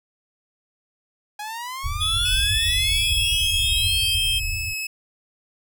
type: exponential sweep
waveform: sawtooth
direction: up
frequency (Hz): 825 to 4907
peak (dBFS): -26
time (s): 1.39-4.15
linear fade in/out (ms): 5
type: low-pass noise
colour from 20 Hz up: white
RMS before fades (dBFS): -28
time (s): 1.83-4.74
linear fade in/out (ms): 20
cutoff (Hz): 100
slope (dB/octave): 48
type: tone with pitch glide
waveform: square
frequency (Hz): 3427 to 3179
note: A7 to G7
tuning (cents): -46 to +24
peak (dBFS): -21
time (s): 2-4.4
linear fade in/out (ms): 20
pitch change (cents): -130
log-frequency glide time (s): 2.66-4.05
type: tone with vibrato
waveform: sawtooth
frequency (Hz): 2588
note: E7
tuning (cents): -32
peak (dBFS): -23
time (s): 2.25-4.87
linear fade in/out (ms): 5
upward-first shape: sine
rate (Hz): 3.1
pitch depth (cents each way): 8
effects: none